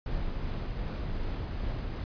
brown noise with tremolo, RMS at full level -32 dBFS, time 0.06-2.04 s, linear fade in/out 2 ms, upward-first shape triangle, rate 2.6 Hz, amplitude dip 25%, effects resampled to 11025 Hz

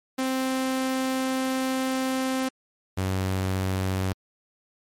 sawtooth tone pair in turn, 261.6 / 94.49 Hz, C4 / F#2, 0 / +37 cents, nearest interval octave + tritone, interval 1763 cents, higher first, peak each -20 dBFS, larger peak neither, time 0.18-2.49 / 2.97-4.13 s, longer first, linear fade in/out 10 ms, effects MP3 64 kbps

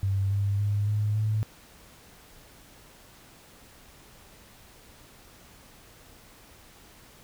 sine tone with pitch steps, 97.7 / 100.1 / 102.56 / 105.08 / 107.66 Hz, G2 / G2 / G#2 / G#2 / A2, -5 / +37 / -21 / +21 / -37 cents, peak -23 dBFS, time 0.03-1.43 s, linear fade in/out 0 ms, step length 280 ms, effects pink hiss -53 dBFS RMS until 7.23 s

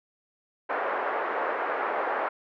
pink band-pass noise, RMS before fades -29 dBFS, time 0.69-2.29 s, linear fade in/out 10 ms, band 450 to 1700 Hz, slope 24 dB/octave, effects none

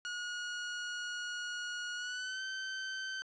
sawtooth tone with pitch glide, 1447 to 1541.9 Hz, F#6 to G6, -39 to -29 cents, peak -34 dBFS, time 0.05-3.22 s, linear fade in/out 0 ms, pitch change +110 cents, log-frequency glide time 1.96-2.42 s, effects resampled to 16000 Hz + 11-bit

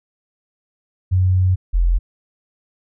sine tone pair in turn, 92.5 / 43.18 Hz, F#2 / F1, 0 / -19 cents, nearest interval octave + minor second, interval 1319 cents, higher first, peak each -12 dBFS, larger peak neither, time 1.11-1.56 / 1.73-1.99 s, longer first, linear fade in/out 20 ms, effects none

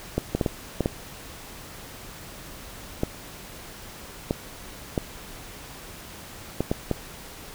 clicks, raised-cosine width 2 ms, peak -9 dBFS, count 12, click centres 0.18 / 0.35 / 0.412 / 0.462 / 0.807 / 0.859 / 3.034 / 4.309 / 4.978 / 6.606 / 6.715 / 6.913 s, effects pink hiss -42 dBFS RMS until 7.54 s

